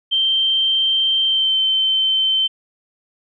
sine tone with pitch glide, 3136 to 3093 Hz, G7 to G7, 0 to -24 cents, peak -14 dBFS, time 0.11-2.48 s, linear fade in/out 20 ms, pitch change -24 cents, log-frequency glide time 1.25-1.58 s, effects none

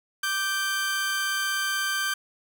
sawtooth tone pair together, 1179.8 / 1561 Hz, D6 / G6, +8 / -8 cents, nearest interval perfect fourth, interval 484 cents, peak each -29 / -22 dBFS, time 0.23-2.14 s, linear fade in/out 5 ms, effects none

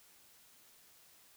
silence, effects white hiss -63 dBFS RMS until 1.36 s

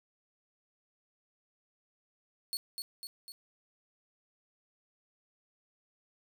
sawtooth tone with echo, 4379 Hz, C#8, 22 cents flat, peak -30 dBFS, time 2.53-2.57 s, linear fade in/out 0 ms, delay 250 ms, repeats 3, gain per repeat -4 dB, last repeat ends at 3.32 s, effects none

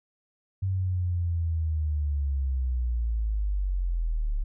sine linear sweep, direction down, 96.3 to 34.77 Hz, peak -24 dBFS, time 0.62-4.44 s, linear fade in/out 10 ms, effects none

